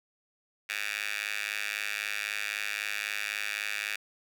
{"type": "tone with high-pass filter", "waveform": "10% pulse", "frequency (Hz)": 103.83, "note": "G#2", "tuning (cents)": 0, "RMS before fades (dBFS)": -34, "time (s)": [0.69, 3.96], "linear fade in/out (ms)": 5, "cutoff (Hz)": 2100, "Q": 4.3, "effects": []}